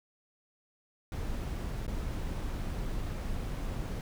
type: noise with dropouts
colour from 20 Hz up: brown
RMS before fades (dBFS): -35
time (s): 1.12-4.01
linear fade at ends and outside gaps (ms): 1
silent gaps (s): 1.866-1.879
effects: none